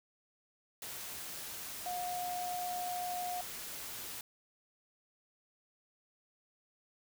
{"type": "tone in noise", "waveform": "sine", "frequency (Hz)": 718, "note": "F5", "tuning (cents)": 48, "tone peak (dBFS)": -36, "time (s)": [1.86, 3.41], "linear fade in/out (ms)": 2, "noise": "white", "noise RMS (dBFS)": -44, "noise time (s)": [0.82, 4.21], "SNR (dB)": 5, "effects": []}